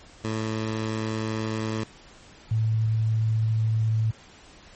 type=tone pair in turn; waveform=15% pulse / sine; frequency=110 / 110.7 Hz; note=A2 / A2; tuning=0 / +11 cents; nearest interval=unison; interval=11 cents; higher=second; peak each=-20 dBFS; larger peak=neither; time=0.24-1.84 / 2.51-4.11 s; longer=neither; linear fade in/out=5 ms; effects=pink hiss -50 dBFS RMS until 4.75 s + MP3 32 kbps